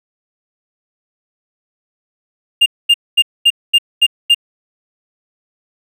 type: tone bursts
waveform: triangle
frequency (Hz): 2809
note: F7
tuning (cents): +9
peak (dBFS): -4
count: 7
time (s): 2.61-4.347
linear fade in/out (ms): 10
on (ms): 51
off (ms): 230
effects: none